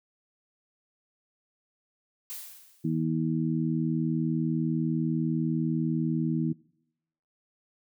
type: noise with exponential decay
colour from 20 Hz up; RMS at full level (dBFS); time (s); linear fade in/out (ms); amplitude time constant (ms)
blue; -36; 2.3-3.04; 0; 160
type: harmonic tone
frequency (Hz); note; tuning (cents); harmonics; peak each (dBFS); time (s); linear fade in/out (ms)
80; D#2; +49; 2 / 3 / 4; -28 / -30 / -31; 2.84-6.53; 10
effects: noise-tail reverb RT60 0.8 s tail -22 dB re dry